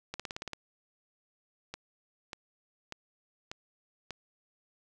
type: two click trains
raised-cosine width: 0.2 ms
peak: -20 / -22 dBFS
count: 8 / 5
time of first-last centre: 0.14-0.533 / 1.74-4.107 s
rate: 17.8 / 1.69 Hz
effects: none

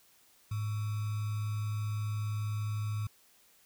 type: tone with sample-and-hold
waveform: sine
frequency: 105.8 Hz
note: G#2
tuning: 33 cents sharp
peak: -31 dBFS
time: 0.51-3.07 s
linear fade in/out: 5 ms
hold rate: 1225 Hz
effects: white hiss -64 dBFS RMS until 3.65 s

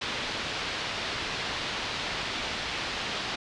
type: low-pass noise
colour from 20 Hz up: white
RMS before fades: -33 dBFS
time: 0.01-3.36 s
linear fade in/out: 10 ms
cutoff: 4300 Hz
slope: 24 dB/octave
effects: resampled to 24000 Hz

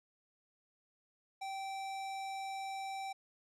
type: tone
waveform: square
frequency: 777 Hz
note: G5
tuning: 16 cents flat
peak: -40 dBFS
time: 1.41-3.13 s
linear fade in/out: 10 ms
effects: low-pass 8000 Hz 12 dB/octave

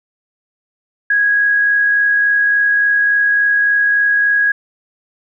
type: tone with amplitude modulation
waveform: sine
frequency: 1655 Hz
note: G#6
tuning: 6 cents flat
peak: -9 dBFS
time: 1.1-4.52 s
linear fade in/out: 5 ms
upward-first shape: sine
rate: 63.5 Hz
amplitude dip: 25%
effects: none

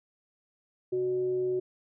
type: tone with frequency modulation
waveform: sine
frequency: 370 Hz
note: F#4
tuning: in tune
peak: -26 dBFS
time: 0.92-1.6 s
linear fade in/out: 10 ms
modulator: 237 Hz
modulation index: 0.23
effects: none

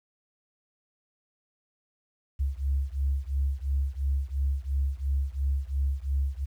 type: beating tone pair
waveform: sine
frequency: 67.6 / 70.5 Hz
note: C#2 / C#2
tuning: -43 / +30 cents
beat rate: 2.9 Hz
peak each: -27 / -28 dBFS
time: 2.39-6.46 s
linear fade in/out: 20 ms
effects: tanh soft clip ceiling -18 dBFS + 10-bit

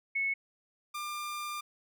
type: tone pair in turn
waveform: sine / sawtooth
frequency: 2200 / 1196.1 Hz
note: C#7 / D6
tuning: -14 / +31 cents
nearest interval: major seventh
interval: 1055 cents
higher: first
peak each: -28 / -32 dBFS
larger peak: first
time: 0.15-0.34 / 0.94-1.61 s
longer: second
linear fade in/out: 10 ms
effects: none

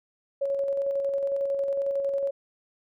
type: tone with tremolo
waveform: sine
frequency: 554.4 Hz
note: C#5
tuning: in tune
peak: -23 dBFS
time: 0.41-2.31 s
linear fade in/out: 10 ms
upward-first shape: square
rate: 11 Hz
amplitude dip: 30%
effects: none

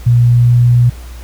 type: tone with pitch glide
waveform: sine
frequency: 120 to 121.39 Hz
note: B2 to B2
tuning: -49 to -29 cents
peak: -5 dBFS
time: 0.06-0.9 s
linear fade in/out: 10 ms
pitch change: +20 cents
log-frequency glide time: 0.2-0.71 s
effects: added 60 Hz sine -27 dBFS peak until 1.23 s + pink hiss -39 dBFS RMS until 1.23 s

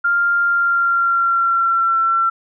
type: tone with pitch glide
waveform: sine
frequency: 1396.9 to 1349.3 Hz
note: F6 to E6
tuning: 0 to +40 cents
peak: -13 dBFS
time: 0.04-2.3 s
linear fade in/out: 10 ms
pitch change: -60 cents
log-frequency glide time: 0.43-2.01 s
effects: none

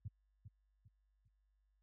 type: tone with echo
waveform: sine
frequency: 101.8 Hz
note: G#2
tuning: 34 cents flat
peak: -40 dBFS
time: 0.05-0.08 s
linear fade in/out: 5 ms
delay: 400 ms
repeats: 3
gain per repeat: -9 dB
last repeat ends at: 1.28 s
effects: added 50 Hz sine -70 dBFS peak until 1.82 s + high-pass 60 Hz 12 dB/octave

